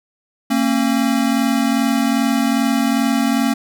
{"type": "tone pair together", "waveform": "square", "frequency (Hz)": [228.7, 271.2], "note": ["A#3", "C#4"], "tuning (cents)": [-33, -38], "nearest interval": "minor third", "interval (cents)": 295, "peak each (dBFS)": -18, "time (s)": [0.5, 3.54], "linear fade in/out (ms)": 10, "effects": []}